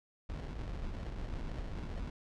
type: noise with sample-and-hold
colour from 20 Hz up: brown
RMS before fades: -40 dBFS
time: 0.29-2.1 s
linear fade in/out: 5 ms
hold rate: 1225 Hz
effects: low-pass 5000 Hz 12 dB/octave